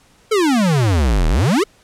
square exponential two-way sweep, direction down then up, 457.8 to 37.15 to 457.8 Hz, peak -13 dBFS, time 0.31-1.64 s, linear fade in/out 10 ms, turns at 1.28 s, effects pink hiss -52 dBFS RMS until 1.83 s + low-pass 10000 Hz 12 dB/octave

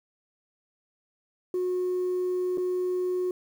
sine tone with dropouts, 363.9 Hz, F#4, 29 cents flat, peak -23 dBFS, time 1.54-3.31 s, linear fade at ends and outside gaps 2 ms, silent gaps 2.574-2.58 s, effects tanh soft clip ceiling -23 dBFS + 9-bit

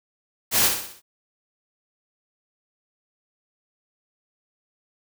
white noise with echo, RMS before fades -19 dBFS, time 0.51-0.71 s, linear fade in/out 50 ms, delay 62 ms, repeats 5, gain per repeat -6 dB, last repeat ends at 1.02 s, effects none

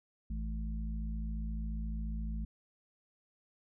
harmonic tone, 54.3 Hz, A1, 22 cents flat, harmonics 1 / 3 / 4, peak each -35 / -45 / -44 dBFS, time 0.3-2.45 s, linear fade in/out 5 ms, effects none

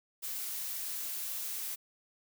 blue noise, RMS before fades -38 dBFS, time 0.22-1.76 s, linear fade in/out 20 ms, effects none

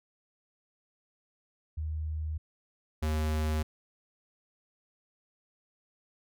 sine / square tone pair in turn, 77.78 / 77.39 Hz, D#2 / D#2, 0 / -9 cents, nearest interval unison, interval 9 cents, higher first, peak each -31 / -28 dBFS, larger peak second, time 1.77-2.38 / 3.02-3.63 s, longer neither, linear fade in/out 10 ms, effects none

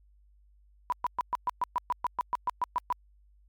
sine tone bursts, 987.8 Hz, B5, in tune, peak -24 dBFS, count 15, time 0.9-2.925 s, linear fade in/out 0 ms, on 23 ms, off 120 ms, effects added 50 Hz sine -58 dBFS peak until 3.48 s + MP3 96 kbps

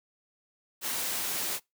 white noise, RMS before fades -32 dBFS, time 0.81-1.6 s, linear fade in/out 50 ms, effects noise-tail reverb RT60 0.2 s tail -25 dB re dry + high-pass 150 Hz 12 dB/octave

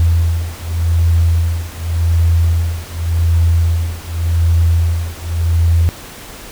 sine beating tone pair, 83.3 / 84.17 Hz, E2 / E2, +19 / +37 cents, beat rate 0.87 Hz, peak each -14 dBFS, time 0-5.89 s, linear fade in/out 0 ms, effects pink hiss -33 dBFS RMS until 6.51 s

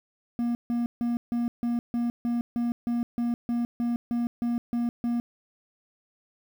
triangle tone bursts, 237.7 Hz, A#3, 34 cents sharp, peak -22 dBFS, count 16, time 0.39-5.2 s, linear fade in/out 0 ms, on 160 ms, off 150 ms, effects 9-bit

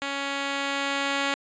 5% pulse tone with level ramp, 278.4 Hz, C#4, 8 cents sharp, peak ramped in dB -17 to -12 dBFS, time 0.02-1.34 s, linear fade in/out 0 ms, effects resampled to 16000 Hz

